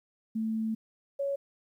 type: tone pair in turn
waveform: sine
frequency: 221.3 / 557.6 Hz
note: A3 / C#5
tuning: +10 / +10 cents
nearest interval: octave + major third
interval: 1600 cents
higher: second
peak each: -28 / -28 dBFS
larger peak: neither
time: 0.35-0.75 / 1.19-1.36 s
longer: first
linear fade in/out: 10 ms
effects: 11-bit